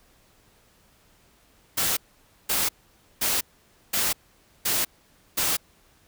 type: noise bursts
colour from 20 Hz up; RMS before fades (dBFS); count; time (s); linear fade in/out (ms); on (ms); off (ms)
white; -24; 6; 1.77-5.57; 10; 200; 520
effects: pink hiss -60 dBFS RMS until 6.07 s